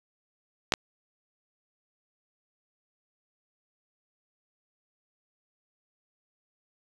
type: clicks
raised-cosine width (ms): 0.2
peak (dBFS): -6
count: 2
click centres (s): 0.722 / 0.738
effects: resampled to 22050 Hz